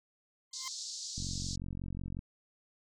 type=tone with exponential growth; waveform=20% pulse; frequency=1046.5 Hz; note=C6; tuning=in tune; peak=-33 dBFS; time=0.51-0.68 s; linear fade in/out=2 ms; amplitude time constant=35 ms
type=band-pass noise; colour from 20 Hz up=pink; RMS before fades=-42 dBFS; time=0.53-1.56 s; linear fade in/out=5 ms; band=4100 to 7400 Hz; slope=48 dB/octave
type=click train; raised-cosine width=5 ms; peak=-28 dBFS; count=47; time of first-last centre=1.18-2.191 s; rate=45.5 Hz
effects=none